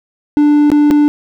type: tone with dropouts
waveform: triangle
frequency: 294.9 Hz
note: D4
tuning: 7 cents sharp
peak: -4 dBFS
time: 0.37-1.08 s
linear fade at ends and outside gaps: 0 ms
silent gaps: 0.702-0.717 / 0.904-0.91 s
effects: none